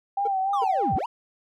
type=tone with vibrato; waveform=sine; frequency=782 Hz; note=G5; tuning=4 cents flat; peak=-22 dBFS; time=0.17-0.99 s; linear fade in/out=5 ms; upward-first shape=sine; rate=3.3 Hz; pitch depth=57 cents each way
type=tone bursts; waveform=triangle; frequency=453.1 Hz; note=A#4; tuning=49 cents flat; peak=-25 dBFS; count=3; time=0.25-1.008 s; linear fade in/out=5 ms; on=26 ms; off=340 ms
type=linear two-way sweep; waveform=triangle; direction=down then up; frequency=1244.5 to 58.8 to 1028 Hz; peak=-24 dBFS; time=0.53-1.06 s; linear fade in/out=5 ms; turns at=0.95 s
effects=none